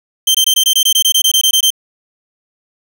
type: tone bursts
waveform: sawtooth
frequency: 3131 Hz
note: G7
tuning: 3 cents flat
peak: -5 dBFS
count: 15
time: 0.27-1.704 s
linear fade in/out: 5 ms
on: 76 ms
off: 21 ms
effects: none